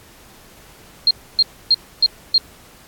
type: tone bursts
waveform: sine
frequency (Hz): 4218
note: C8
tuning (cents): +13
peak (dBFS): -9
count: 5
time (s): 1.07-2.38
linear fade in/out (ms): 2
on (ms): 38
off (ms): 280
effects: pink hiss -46 dBFS RMS until 2.87 s + AAC 64 kbps